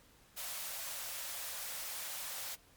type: high-pass noise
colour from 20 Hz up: white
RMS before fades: -42 dBFS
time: 0.36-2.56 s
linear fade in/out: 20 ms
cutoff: 500 Hz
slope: 96 dB/octave
effects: pink hiss -64 dBFS RMS until 2.76 s + MP3 96 kbps